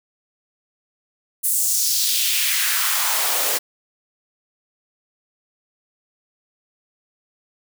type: noise with high-pass filter sweep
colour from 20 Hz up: white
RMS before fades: -20 dBFS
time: 1.43-3.59 s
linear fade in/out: 20 ms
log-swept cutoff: 10000 to 430 Hz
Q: 1.9
effects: none

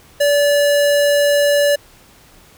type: tone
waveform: square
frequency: 577 Hz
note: D5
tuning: 31 cents flat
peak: -12 dBFS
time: 0.2-1.76 s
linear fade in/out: 10 ms
effects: pink hiss -47 dBFS RMS until 2.57 s

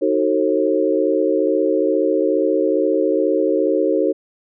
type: chord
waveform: sine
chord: D# diminished seventh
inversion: none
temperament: just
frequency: 311.1 / 373.4 / 448 / 537.6 Hz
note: D#4 / F#4 / A4 / C5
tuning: 0 / +16 / +31 / +47 cents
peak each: -20 dBFS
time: 0.01-4.13 s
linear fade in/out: 20 ms
effects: none

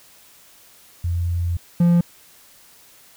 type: tone pair in turn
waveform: sine / triangle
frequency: 86.3 / 172.6 Hz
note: F2 / F3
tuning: -20 / -20 cents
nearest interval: octave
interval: 1200 cents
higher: second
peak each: -19 / -10 dBFS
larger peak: second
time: 1.04-1.57 / 1.8-2.01 s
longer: first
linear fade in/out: 5 ms
effects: white hiss -50 dBFS RMS until 3.16 s

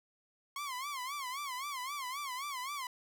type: tone with vibrato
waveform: sawtooth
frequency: 1080 Hz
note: C#6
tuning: 45 cents flat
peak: -34 dBFS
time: 0.56-2.87 s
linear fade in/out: 2 ms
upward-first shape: sine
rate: 3.8 Hz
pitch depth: 150 cents each way
effects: none

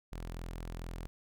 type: tone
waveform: sawtooth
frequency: 42.26 Hz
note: E1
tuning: 44 cents sharp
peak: -36 dBFS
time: 0.12-1.07 s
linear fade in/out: 0 ms
effects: none

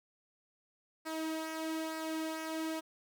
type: tone with flanger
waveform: sawtooth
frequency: 318.9 Hz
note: D#4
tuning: 43 cents sharp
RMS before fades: -38 dBFS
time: 1.05-2.81 s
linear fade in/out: 20 ms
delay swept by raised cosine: 0.3 to 2.9 ms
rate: 1.1 Hz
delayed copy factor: -0.5
effects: none

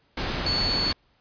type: tone in noise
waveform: sine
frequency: 4435 Hz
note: C#8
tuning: in tune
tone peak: -23 dBFS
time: 0.46-0.92 s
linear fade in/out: 5 ms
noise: pink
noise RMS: -28 dBFS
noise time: 0.17-0.93 s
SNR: +2 dB
effects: pink hiss -65 dBFS RMS until 1.2 s + resampled to 11025 Hz

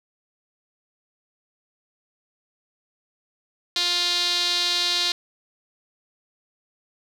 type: tone with band-pass filter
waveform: sawtooth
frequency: 351.3 Hz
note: F4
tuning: 10 cents sharp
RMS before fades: -23 dBFS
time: 3.76-5.12 s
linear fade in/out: 2 ms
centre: 4100 Hz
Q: 4.6
effects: 8-bit

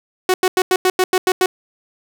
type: tone bursts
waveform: sawtooth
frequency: 370 Hz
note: F#4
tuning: in tune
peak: -8 dBFS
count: 9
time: 0.29-1.46 s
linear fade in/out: 2 ms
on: 50 ms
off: 90 ms
effects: none

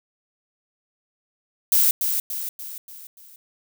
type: noise with echo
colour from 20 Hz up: violet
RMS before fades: -17 dBFS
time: 1.72-1.91 s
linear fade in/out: 2 ms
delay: 290 ms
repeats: 5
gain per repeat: -6 dB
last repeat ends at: 3.36 s
effects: none

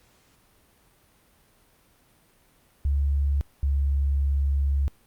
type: tone pair in turn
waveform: sine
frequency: 70.4 / 69.67 Hz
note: C#2 / C#2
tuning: +27 / +9 cents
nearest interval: unison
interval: 18 cents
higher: first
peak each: -20 dBFS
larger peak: neither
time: 2.85-3.41 / 3.63-4.88 s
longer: second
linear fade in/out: 0 ms
effects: pink hiss -61 dBFS RMS until 5.06 s + Opus 48 kbps

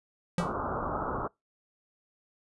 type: tone with exponential decay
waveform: square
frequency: 175.1 Hz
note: F3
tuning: 5 cents sharp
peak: -23 dBFS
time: 0.38-0.54 s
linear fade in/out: 2 ms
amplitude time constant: 34 ms
type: low-pass noise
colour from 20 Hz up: white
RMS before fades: -33 dBFS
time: 0.39-1.28 s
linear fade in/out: 10 ms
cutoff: 1400 Hz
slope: 96 dB/octave
effects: noise-tail reverb RT60 0.2 s tail -25 dB re dry + resampled to 24000 Hz

